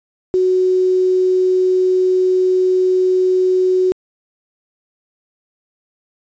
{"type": "tone with quantisation", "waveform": "sine", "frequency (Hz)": 370, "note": "F#4", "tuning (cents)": 0, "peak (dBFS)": -11, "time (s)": [0.34, 3.92], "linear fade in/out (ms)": 0, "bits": 6, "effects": ["resampled to 16000 Hz"]}